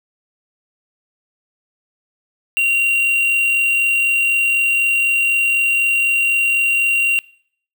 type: tone with quantisation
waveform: triangle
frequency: 2759 Hz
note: F7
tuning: 22 cents flat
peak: -12 dBFS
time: 2.57-7.19 s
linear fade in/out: 0 ms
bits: 4
effects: noise-tail reverb RT60 0.6 s tail -23 dB re dry